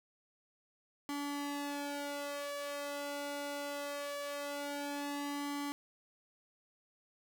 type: tone with flanger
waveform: sawtooth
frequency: 286.6 Hz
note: D4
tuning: 42 cents flat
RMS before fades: -40 dBFS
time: 1.09-5.72 s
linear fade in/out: 0 ms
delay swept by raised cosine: 0.96 to 2.06 ms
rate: 0.22 Hz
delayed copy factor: +0.9
effects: none